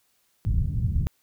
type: low-pass noise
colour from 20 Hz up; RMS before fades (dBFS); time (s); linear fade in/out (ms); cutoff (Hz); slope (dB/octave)
white; -24; 0.45-1.07; 0; 130; 24
effects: white hiss -68 dBFS RMS until 1.22 s